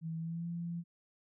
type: tone with pitch glide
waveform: sine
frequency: 162.6 to 170.49 Hz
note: E3 to F3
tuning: -23 to -41 cents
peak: -36 dBFS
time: 0.01-0.84 s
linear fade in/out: 50 ms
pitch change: +82 cents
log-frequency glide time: 0.18-0.47 s
effects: none